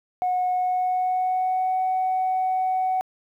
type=tone with pitch glide; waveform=sine; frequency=730 to 747.9 Hz; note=F#5 to F#5; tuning=-24 to +18 cents; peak=-19 dBFS; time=0.22-3.01 s; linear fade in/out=0 ms; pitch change=+42 cents; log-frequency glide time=0.51-1.8 s; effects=tanh soft clip ceiling -17 dBFS + 10-bit